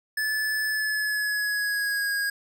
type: tone with pitch glide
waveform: square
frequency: 1735 to 1637.6 Hz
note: A6 to G#6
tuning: -25 to -25 cents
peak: -25 dBFS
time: 0.17-2.3 s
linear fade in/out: 5 ms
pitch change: -100 cents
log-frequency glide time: 0.68-2.13 s
effects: none